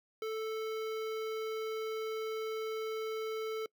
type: tone with notch filter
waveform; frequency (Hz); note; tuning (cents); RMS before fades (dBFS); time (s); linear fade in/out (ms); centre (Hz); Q
square; 440; A4; 0; -37; 0.22-3.66; 2; 8600; 0.61
effects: noise-tail reverb RT60 0.1 s tail -25 dB re dry